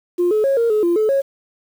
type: tone with pitch steps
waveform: sine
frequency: 352.5 / 428.8 / 547 / 464.7 / 426.3 / 344.3 / 432.4 / 549 Hz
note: F4 / A4 / C#5 / A#4 / G#4 / F4 / A4 / C#5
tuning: +16 / -45 / -23 / -5 / +45 / -25 / -30 / -17 cents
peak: -12 dBFS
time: 0.18-1.22 s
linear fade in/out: 20 ms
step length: 130 ms
effects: tanh soft clip ceiling -10 dBFS + 7-bit